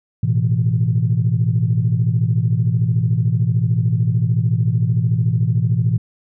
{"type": "chord", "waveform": "sine", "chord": "A suspended second", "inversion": "none", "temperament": "equal", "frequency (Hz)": [110, 123.47, 164.81], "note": ["A2", "B2", "E3"], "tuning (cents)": [0, 0, 0], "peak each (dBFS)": [-17, -17, -20], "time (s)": [0.23, 5.98], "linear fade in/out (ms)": 5, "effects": ["tanh soft clip ceiling -6 dBFS"]}